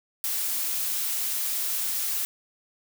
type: noise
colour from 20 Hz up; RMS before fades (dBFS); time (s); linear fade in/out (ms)
blue; -28; 0.24-2.25; 0
effects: none